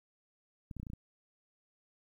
clicks, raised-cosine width 5 ms, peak -30 dBFS, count 7, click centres 0.712 / 0.767 / 0.799 / 0.831 / 0.868 / 0.901 / 0.934 s, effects 11-bit

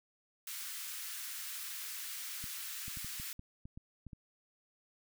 white high-pass noise, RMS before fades -43 dBFS, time 0.47-3.33 s, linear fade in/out 2 ms, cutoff 1300 Hz, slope 24 dB/octave
clicks, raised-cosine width 5 ms, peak -35 dBFS, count 10, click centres 2.441 / 2.881 / 2.972 / 3.046 / 3.199 / 3.394 / 3.655 / 3.775 / 4.067 / 4.132 s
effects none

